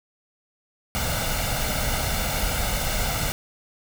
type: noise with comb filter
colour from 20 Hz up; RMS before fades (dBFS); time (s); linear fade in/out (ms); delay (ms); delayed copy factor
pink; -25; 0.95-3.32; 0; 1.4; +0.65
effects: none